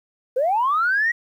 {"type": "linear sweep", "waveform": "sine", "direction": "up", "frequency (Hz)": [480, 1929], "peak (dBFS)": -16, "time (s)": [0.36, 1.12], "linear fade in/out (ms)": 10, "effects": ["tanh soft clip ceiling -12 dBFS", "9-bit"]}